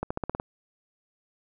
accelerating click train, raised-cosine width 1 ms, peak -15 dBFS, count 7, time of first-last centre 0.03-0.399 s, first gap 75 ms, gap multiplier 0.92, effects none

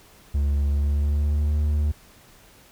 triangle tone with pitch glide, 71.1 to 74.85 Hz, C#2 to D2, +45 to +33 cents, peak -17 dBFS, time 0.34-1.92 s, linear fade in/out 10 ms, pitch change +88 cents, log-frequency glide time 0.67-1.58 s, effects pink hiss -52 dBFS RMS until 2.71 s

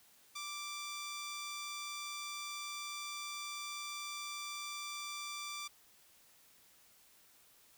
10% pulse tone, 1174.7 Hz, D6, in tune, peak -33 dBFS, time 0.35-5.68 s, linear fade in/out 10 ms, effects white hiss -65 dBFS RMS until 7.77 s

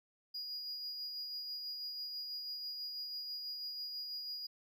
triangle tone with tremolo, 4882 Hz, D#8, 34 cents flat, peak -38 dBFS, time 0.34-4.47 s, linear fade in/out 10 ms, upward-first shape sine, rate 6.1 Hz, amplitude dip 30%, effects none

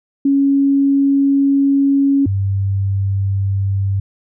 sine tone pair in turn, 277.2 / 98 Hz, C#4 / G2, 0 / 0 cents, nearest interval octave + tritone, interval 1800 cents, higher first, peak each -10 / -14 dBFS, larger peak first, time 0.25-2.26 / 2.26-4 s, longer first, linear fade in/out 5 ms, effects none

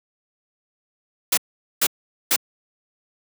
white noise bursts, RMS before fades -18 dBFS, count 3, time 1.32-2.362 s, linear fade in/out 5 ms, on 54 ms, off 440 ms, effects high-pass 200 Hz 12 dB/octave

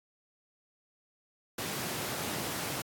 pink high-pass noise, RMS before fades -36 dBFS, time 1.58-2.82 s, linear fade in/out 5 ms, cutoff 110 Hz, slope 24 dB/octave, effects AAC 64 kbps

